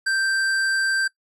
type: tone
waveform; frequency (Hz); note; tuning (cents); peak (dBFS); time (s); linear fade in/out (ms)
square; 1568; G6; 0; -20; 0.06-1.08; 10
effects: noise-tail reverb RT60 0.1 s tail -20 dB re dry + low-pass 9000 Hz 12 dB/octave